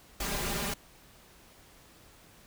pink noise with comb filter, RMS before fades -33 dBFS, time 0.2-0.74 s, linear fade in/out 5 ms, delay 5 ms, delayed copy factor +0.95, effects pink hiss -57 dBFS RMS until 2.46 s

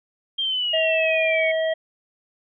sine exponential sweep, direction down, 3210 to 2197 Hz, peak -21 dBFS, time 0.38-1.52 s, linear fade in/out 10 ms
harmonic tone, 642 Hz, E5, 46 cents flat, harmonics 1 / 3 / 5, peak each -20 / -30 / -34 dBFS, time 0.73-1.74 s, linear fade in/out 10 ms
effects none

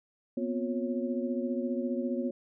sine tone cluster, 241.6 / 256.4 / 356.5 / 549 Hz, B3 / C4 / F4 / C#5, -38 / -35 / +36 / -17 cents, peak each -32 / -35 / -36 / -37 dBFS, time 0.37-2.31 s, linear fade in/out 5 ms, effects none

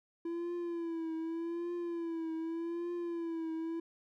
triangle tone with vibrato, 335.1 Hz, E4, 29 cents sharp, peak -33 dBFS, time 0.25-3.8 s, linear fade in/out 5 ms, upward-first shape triangle, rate 0.84 Hz, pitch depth 73 cents each way, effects none

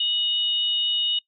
sine tone pair together, 2926 / 3687 Hz, F#7 / A#7, -20 / -20 cents, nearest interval major third, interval 400 cents, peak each -22 / -26 dBFS, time 0-1.19 s, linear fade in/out 5 ms, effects noise-tail reverb RT60 0.1 s tail -21 dB re dry

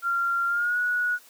sine tone with pitch glide, 1383 to 1462.7 Hz, F6 to F#6, -17 to -20 cents, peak -22 dBFS, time 0.02-1.19 s, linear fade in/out 50 ms, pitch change +97 cents, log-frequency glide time 0.47-0.78 s, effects white hiss -53 dBFS RMS until 1.29 s + high-pass 300 Hz 12 dB/octave

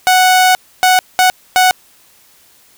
sawtooth tone bursts at uneven times, 740 Hz, F#5, in tune, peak -3 dBFS, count 4, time 0.07-0.55 / 0.83-0.99 / 1.19-1.3 / 1.56-1.71 s, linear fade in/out 0 ms, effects white hiss -48 dBFS RMS until 2.77 s

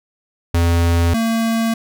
square tone pair in turn, 85 / 226.9 Hz, F2 / A#3, -46 / -47 cents, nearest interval octave + perfect fourth, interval 1699 cents, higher second, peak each -13 / -16 dBFS, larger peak first, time 0.54-1.14 / 1.14-1.74 s, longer neither, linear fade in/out 5 ms, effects none

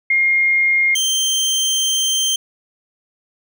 sine / 25% pulse tone pair in turn, 2130 / 3141 Hz, C7 / G7, +30 / +3 cents, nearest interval perfect fifth, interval 673 cents, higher second, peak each -12 dBFS, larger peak neither, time 0.1-0.95 / 0.95-2.36 s, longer second, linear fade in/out 5 ms, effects none

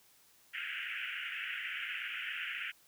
white band-pass noise, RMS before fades -40 dBFS, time 0.53-2.72 s, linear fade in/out 20 ms, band 1400 to 3000 Hz, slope 96 dB/octave, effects white hiss -65 dBFS RMS until 2.87 s

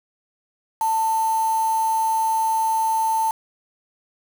sine tone with quantisation, 890 Hz, A5, 20 cents sharp, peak -18 dBFS, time 0.81-3.31 s, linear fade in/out 2 ms, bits 5, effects none

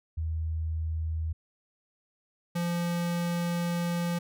sine / square tone pair in turn, 80.1 / 172.54 Hz, E2 / F3, -49 / -21 cents, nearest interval octave + minor second, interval 1328 cents, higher second, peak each -28 / -28 dBFS, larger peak neither, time 0.17-1.33 / 2.55-4.19 s, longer second, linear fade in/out 10 ms, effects none

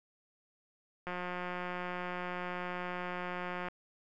click train, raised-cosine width 0.5 ms, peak -24 dBFS, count 469, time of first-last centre 1.07-3.685 s, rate 179 Hz, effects none

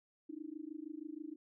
sine tone with amplitude modulation, 308.9 Hz, D#4, 12 cents flat, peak -39 dBFS, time 0.29-1.36 s, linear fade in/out 10 ms, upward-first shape sine, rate 26.3 Hz, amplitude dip 100%, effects none

